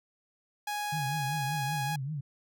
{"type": "tone", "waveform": "sawtooth", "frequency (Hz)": 830.6, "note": "G#5", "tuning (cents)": 0, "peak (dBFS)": -28, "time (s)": [0.67, 1.96], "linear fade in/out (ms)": 5}
{"type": "tone with vibrato", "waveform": "sine", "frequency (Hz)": 143.3, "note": "D3", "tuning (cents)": -42, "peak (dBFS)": -32, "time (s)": [0.92, 2.21], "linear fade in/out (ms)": 10, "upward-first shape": "triangle", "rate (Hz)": 5.2, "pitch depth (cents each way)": 190}
{"effects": []}